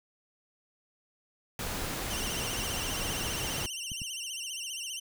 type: noise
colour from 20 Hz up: pink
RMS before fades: -35 dBFS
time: 1.59-3.66 s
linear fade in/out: 2 ms
type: clicks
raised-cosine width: 5 ms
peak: -29 dBFS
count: 5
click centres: 1.67 / 2.591 / 3.102 / 3.918 / 4.018 s
type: tone with vibrato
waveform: 20% pulse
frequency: 2916 Hz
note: F#7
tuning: 26 cents flat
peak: -30 dBFS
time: 2.1-5 s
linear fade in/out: 10 ms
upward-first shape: sine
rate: 15 Hz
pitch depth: 120 cents each way
effects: none